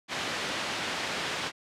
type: band-pass noise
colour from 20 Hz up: white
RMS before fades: -33 dBFS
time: 0.08-1.52 s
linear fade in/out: 50 ms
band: 120 to 3300 Hz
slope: 12 dB/octave
effects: low-pass 10000 Hz 12 dB/octave